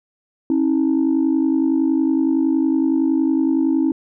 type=tone pair together; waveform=sine; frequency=270 / 320.8 Hz; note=C#4 / E4; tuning=-45 / -47 cents; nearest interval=minor third; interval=298 cents; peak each=-16 dBFS; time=0.5-3.92 s; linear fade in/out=2 ms; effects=tanh soft clip ceiling -10 dBFS